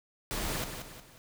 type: noise with echo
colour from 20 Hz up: pink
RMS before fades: -34 dBFS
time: 0.31-0.64 s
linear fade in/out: 0 ms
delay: 180 ms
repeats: 3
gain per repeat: -7 dB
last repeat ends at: 1.18 s
effects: none